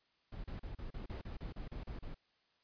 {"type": "noise bursts", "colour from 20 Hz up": "brown", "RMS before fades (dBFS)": -44, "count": 12, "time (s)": [0.32, 2.145], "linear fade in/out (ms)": 5, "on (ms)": 120, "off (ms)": 35, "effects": ["white hiss -75 dBFS RMS until 2.63 s", "resampled to 11025 Hz"]}